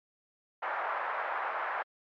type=band-pass noise; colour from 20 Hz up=pink; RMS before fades=-34 dBFS; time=0.62-1.83 s; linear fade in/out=10 ms; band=700 to 1700 Hz; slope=24 dB/octave; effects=MP3 64 kbps